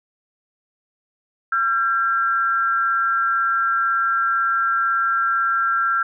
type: tone pair together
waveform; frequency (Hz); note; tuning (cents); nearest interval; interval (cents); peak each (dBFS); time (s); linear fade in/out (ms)
sine; 1361 / 1599; F6 / G6; -45 / +34; minor third; 279; -18 / -22; 1.52-6.03; 5
effects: none